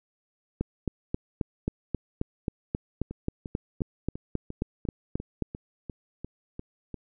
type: two click trains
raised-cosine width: 3 ms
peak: -23 / -14 dBFS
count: 12 / 19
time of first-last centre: 3.11-6.943 / 0.61-5.423 s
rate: 2.87 / 3.74 Hz
effects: none